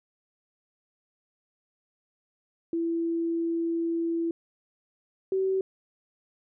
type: tone pair in turn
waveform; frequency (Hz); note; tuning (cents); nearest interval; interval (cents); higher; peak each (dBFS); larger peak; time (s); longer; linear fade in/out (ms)
sine; 333.6 / 381.5; E4 / G4; +21 / -47; major second; 232; second; -25 / -23; second; 2.73-4.31 / 5.32-5.61; first; 2
effects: none